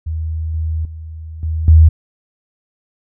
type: tone with level steps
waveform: sine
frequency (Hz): 79.7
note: D#2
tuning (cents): +42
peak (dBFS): -18 / -16 / -27 / -16 / -3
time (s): 0.06-1.89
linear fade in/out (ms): 10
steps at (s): 0.54 / 0.85 / 1.43 / 1.68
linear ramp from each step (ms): 2
effects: none